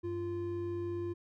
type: tone pair together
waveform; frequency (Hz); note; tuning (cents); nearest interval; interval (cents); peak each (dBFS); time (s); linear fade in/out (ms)
triangle; 97.2 / 346.4; G2 / F4; -14 / -14; octave + minor seventh; 2200; -39 / -33; 0.03-1.14; 20
effects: none